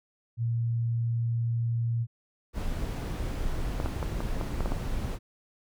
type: tone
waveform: sine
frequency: 116.54 Hz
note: A#2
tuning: in tune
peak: -25 dBFS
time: 0.37-2.07 s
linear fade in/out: 50 ms
type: noise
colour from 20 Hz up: brown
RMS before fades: -31 dBFS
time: 2.53-5.19 s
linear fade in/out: 50 ms
type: clicks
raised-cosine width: 1 ms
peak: -18 dBFS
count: 8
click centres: 3.801 / 3.86 / 4.028 / 4.205 / 4.412 / 4.606 / 4.659 / 4.72 s
effects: none